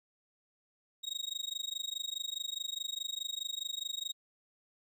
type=tone with amplitude modulation; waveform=35% pulse; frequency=3773 Hz; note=A#7; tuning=20 cents sharp; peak=-30 dBFS; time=1.03-4.13 s; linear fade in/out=20 ms; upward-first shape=sine; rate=24.8 Hz; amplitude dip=100%; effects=resampled to 32000 Hz